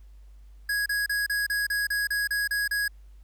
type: tone bursts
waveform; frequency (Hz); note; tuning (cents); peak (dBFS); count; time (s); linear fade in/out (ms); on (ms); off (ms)
square; 1661.2; G#6; 0; -25; 11; 0.69-2.88; 5; 170; 32
effects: added 50 Hz sine -46 dBFS peak until 3.23 s + pink hiss -69 dBFS RMS until 3.23 s